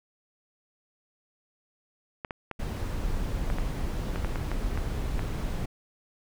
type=clicks; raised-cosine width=0.5 ms; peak=-19 dBFS; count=11; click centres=2.248 / 2.308 / 2.513 / 3.501 / 3.585 / 4.159 / 4.247 / 4.358 / 4.516 / 4.775 / 5.193 s
type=noise; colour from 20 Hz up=brown; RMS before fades=-30 dBFS; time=2.59-5.66 s; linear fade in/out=10 ms
effects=none